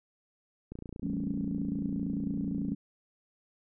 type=click train; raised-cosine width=3 ms; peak=-28 dBFS; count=59; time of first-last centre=0.72-2.72 s; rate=29 Hz
type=chord; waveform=sine; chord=A dominant seventh; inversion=second; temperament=equal; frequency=164.81 / 196 / 220 / 277.2 Hz; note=E3 / G3 / A3 / C#4; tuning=0 / 0 / 0 / 0 cents; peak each=-39 / -35 / -37 / -35 dBFS; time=1.02-2.75 s; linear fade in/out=10 ms
effects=none